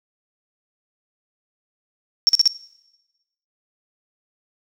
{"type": "tone bursts", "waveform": "sine", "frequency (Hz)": 5490, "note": "F8", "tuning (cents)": -31, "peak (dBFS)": -10, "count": 4, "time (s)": [2.27, 2.476], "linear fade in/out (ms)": 0, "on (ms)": 20, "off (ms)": 42, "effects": ["noise-tail reverb RT60 1.0 s tail -20 dB re dry"]}